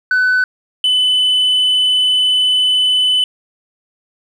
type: tone pair in turn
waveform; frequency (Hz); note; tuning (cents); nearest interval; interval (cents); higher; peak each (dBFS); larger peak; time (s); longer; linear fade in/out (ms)
sine; 1503 / 3009; F#6 / F#7; +27 / +28; octave; 1201; second; -8; neither; 0.11-0.44 / 0.84-3.24; second; 2
effects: tanh soft clip ceiling -9 dBFS + 8-bit